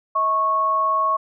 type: tone pair together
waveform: sine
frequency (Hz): 638.9 / 1101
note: D#5 / C#6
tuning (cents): +46 / -12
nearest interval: major sixth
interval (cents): 942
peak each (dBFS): -27 / -17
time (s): 0.15-1.17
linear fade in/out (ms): 10
effects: none